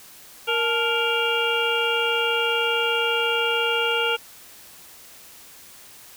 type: harmonic tone with a mistuned harmonic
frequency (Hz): 466.2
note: A#4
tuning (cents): 0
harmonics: 1 / 2 / 3 / 5 / 6 / 7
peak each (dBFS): -25 / -29 / -26 / -29 / -25 / -31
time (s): 0.47-4.17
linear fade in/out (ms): 20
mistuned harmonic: 2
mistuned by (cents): -120
effects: white hiss -46 dBFS RMS until 6.16 s